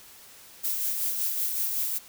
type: noise with tremolo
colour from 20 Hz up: violet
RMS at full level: -27 dBFS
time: 0.63-1.99 s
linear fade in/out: 20 ms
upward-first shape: sine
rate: 5.3 Hz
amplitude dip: 35%
effects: white hiss -50 dBFS RMS until 2.08 s